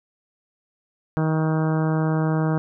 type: harmonic tone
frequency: 157.9 Hz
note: D#3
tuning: 26 cents sharp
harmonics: 1 / 2 / 3 / 4 / 5 / 6 / 7 / 8 / 9 / 10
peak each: -20 / -26 / -30 / -32 / -34 / -36 / -37 / -38 / -39 / -40 dBFS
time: 1.17-2.58 s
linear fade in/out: 0 ms
effects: none